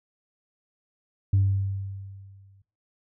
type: tone with exponential decay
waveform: sine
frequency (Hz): 97.7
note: G2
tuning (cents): -5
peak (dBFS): -15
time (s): 1.33-2.62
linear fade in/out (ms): 5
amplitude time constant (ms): 280
effects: noise-tail reverb RT60 0.3 s tail -17 dB re dry + tanh soft clip ceiling -14 dBFS